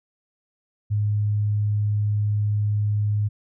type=tone; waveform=sine; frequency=104.4 Hz; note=G#2; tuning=10 cents sharp; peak=-19 dBFS; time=0.9-3.29 s; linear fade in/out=20 ms; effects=none